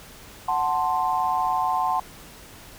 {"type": "chord", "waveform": "sine", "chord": "F# diminished", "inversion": "none", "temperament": "equal", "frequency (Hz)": [740, 880, 1046.5], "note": ["F#5", "A5", "C6"], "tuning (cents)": [0, 0, 0], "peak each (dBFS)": [-25, -25, -25], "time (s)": [0.48, 2], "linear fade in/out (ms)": 5, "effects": ["pink hiss -45 dBFS RMS until 2.78 s"]}